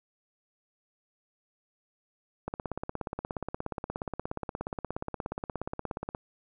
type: click train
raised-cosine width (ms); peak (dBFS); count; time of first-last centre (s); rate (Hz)
1; -19; 63; 2.48-6.149; 16.9
effects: none